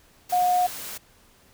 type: tone in noise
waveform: sine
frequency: 722 Hz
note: F#5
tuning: 43 cents flat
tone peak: -18 dBFS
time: 0.32-0.67 s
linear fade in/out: 10 ms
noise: white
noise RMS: -36 dBFS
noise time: 0.29-0.98 s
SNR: +15 dB
effects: pink hiss -57 dBFS RMS until 1.53 s